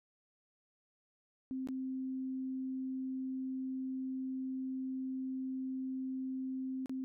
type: tone with dropouts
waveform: sine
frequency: 261.6 Hz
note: C4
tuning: in tune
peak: -36 dBFS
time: 1.51-7.04 s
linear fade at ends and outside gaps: 0 ms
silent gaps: 1.673-1.687 / 6.859-6.895 s
effects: none